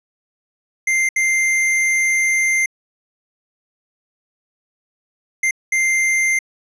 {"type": "tone bursts at uneven times", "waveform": "square", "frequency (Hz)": 2093, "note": "C7", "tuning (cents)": 0, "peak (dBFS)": -15, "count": 4, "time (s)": [[0.87, 1.09], [1.16, 2.66], [5.43, 5.51], [5.72, 6.39]], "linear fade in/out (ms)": 5, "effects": ["low-pass 10000 Hz 12 dB/octave"]}